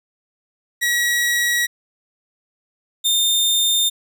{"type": "tone pair in turn", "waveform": "sawtooth", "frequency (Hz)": [1917, 3625], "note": ["A#6", "A#7"], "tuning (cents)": [48, -49], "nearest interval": "major seventh", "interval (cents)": 1103, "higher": "second", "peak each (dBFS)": [-13, -12], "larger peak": "second", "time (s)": [[0.81, 1.67], [3.04, 3.9]], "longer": "neither", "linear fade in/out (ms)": 20, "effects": []}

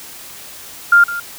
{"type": "tone with echo", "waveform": "sine", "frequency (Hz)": 1400, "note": "F6", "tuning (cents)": 4, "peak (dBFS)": -5, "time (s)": [0.92, 1.04], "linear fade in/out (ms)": 5, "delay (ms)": 160, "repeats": 1, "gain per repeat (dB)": -15, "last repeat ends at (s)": 1.2, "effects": ["white hiss -35 dBFS RMS until 1.38 s"]}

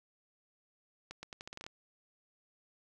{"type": "accelerating click train", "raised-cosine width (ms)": 0.2, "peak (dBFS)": -27, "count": 10, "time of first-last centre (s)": [1.11, 1.665], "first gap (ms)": 120, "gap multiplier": 0.82, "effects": []}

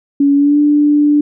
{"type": "tone with pitch glide", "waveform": "sine", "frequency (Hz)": [282.1, 294.2], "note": ["C#4", "D4"], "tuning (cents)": [30, 3], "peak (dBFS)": -7, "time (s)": [0.2, 1.21], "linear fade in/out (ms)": 5, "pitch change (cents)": 73, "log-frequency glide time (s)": [0.35, 0.59], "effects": []}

